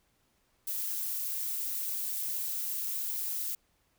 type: noise with amplitude modulation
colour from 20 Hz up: violet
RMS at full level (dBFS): -32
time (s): 0.67-3.55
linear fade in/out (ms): 5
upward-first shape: sine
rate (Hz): 201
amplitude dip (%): 50
effects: pink hiss -72 dBFS RMS until 3.98 s